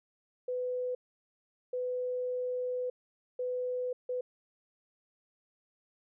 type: tone bursts at uneven times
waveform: sine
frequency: 500 Hz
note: B4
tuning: 21 cents sharp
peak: -31 dBFS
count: 4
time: 0.48-0.95 / 1.73-2.9 / 3.39-3.93 / 4.09-4.21 s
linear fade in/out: 5 ms
effects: none